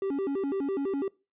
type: tone with vibrato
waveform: triangle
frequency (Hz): 329.6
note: E4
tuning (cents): 0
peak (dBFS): -25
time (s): 0.02-1.08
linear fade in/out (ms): 2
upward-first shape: square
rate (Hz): 6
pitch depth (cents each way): 290
effects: noise-tail reverb RT60 0.3 s tail -23 dB re dry + resampled to 8000 Hz